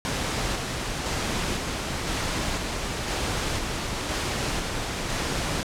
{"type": "noise with tremolo", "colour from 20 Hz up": "pink", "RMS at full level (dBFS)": -27, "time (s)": [0.05, 5.63], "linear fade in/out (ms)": 0, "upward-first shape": "square", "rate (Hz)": 0.99, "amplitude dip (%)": 25, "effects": ["low-pass 8000 Hz 12 dB/octave"]}